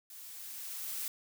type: noise with level ramp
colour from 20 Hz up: blue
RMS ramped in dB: -50 to -37 dBFS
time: 0.1-1.08 s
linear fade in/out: 2 ms
effects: none